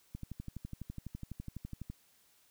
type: click train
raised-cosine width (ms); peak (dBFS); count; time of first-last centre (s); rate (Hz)
5; -29; 22; 0.15-1.9; 12
effects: white hiss -68 dBFS RMS until 2.5 s